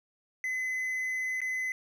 triangle tone with dropouts, 2029 Hz, B6, 46 cents sharp, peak -28 dBFS, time 0.44-1.72 s, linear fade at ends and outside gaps 1 ms, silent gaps 1.405-1.416 s, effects none

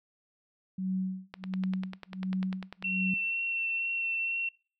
sine tone with tremolo, 187.6 Hz, F#3, 24 cents sharp, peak -27 dBFS, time 0.78-3.14 s, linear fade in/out 5 ms, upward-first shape sine, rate 1.4 Hz, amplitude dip 100%
click train, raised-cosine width 0.3 ms, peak -24 dBFS, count 16, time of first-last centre 1.34-2.825 s, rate 10.1 Hz
sine tone with vibrato, 2709 Hz, E7, 47 cents sharp, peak -29 dBFS, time 2.84-4.49 s, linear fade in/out 5 ms, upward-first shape triangle, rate 2.1 Hz, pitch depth 13 cents each way
effects noise-tail reverb RT60 0.4 s tail -23 dB re dry

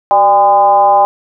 sine tone with frequency modulation, 806 Hz, G5, 48 cents sharp, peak -5 dBFS, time 0.11-1.05 s, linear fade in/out 0 ms, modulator 213 Hz, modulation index 0.88, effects none

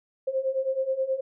sine beating tone pair, 523.3 / 532.7 Hz, C5 / C5, 0 / +31 cents, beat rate 9.4 Hz, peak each -29 / -26 dBFS, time 0.27-1.21 s, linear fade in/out 10 ms, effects none

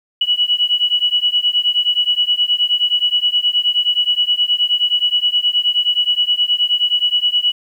sine beating tone pair, 2933 / 2942.5 Hz, F#7 / F#7, -16 / -10 cents, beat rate 9.5 Hz, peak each -16 dBFS, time 0.21-7.52 s, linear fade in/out 5 ms, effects 8-bit

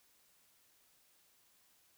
silence, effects white hiss -70 dBFS RMS until 1.97 s

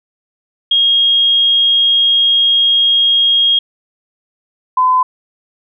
sine tone pair in turn, 3260 / 1016.5 Hz, G#7 / B5, -33 / +50 cents, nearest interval octave + minor sixth, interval 2017 cents, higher first, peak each -8 dBFS, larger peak neither, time 0.71-3.59 / 4.77-5.03 s, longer first, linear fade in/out 5 ms, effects none

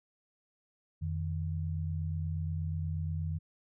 sine tone pair together, 87.44 / 155.8 Hz, F2 / D#3, +3 / +3 cents, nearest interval minor seventh, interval 1000 cents, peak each -33 / -36 dBFS, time 1.01-3.39 s, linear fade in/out 20 ms, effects none

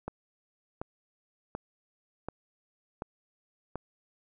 click train, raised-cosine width 1 ms, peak -21 dBFS, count 6, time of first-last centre 0.08-3.756 s, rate 1.36 Hz, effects none

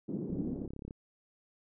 white band-pass noise, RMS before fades -37 dBFS, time 0.08-0.67 s, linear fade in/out 10 ms, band 160 to 300 Hz, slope 24 dB/octave
click train, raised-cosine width 3 ms, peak -30 dBFS, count 22, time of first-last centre 0.3-0.909 s, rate 34.5 Hz
effects none

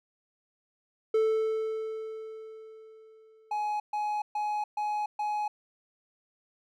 triangle tone with exponential decay, 440 Hz, A4, in tune, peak -19 dBFS, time 1.14-3.72 s, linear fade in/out 5 ms, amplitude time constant 560 ms
triangle tone bursts, 840 Hz, G#5, 19 cents sharp, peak -26 dBFS, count 5, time 3.51-5.48 s, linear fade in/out 5 ms, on 290 ms, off 130 ms
effects none

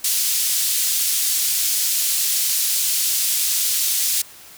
white band-pass noise, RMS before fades -20 dBFS, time 0.04-4.22 s, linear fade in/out 5 ms, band 3800 to 15000 Hz, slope 12 dB/octave, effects white hiss -43 dBFS RMS until 4.57 s

